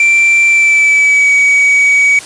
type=tone with pitch glide; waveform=triangle; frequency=2349 to 2265 Hz; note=D7 to C#7; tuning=0 to +37 cents; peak=-4 dBFS; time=0-2.19 s; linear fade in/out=2 ms; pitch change=-63 cents; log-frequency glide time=0.47-1.32 s; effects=white hiss -29 dBFS RMS until 2.25 s + resampled to 22050 Hz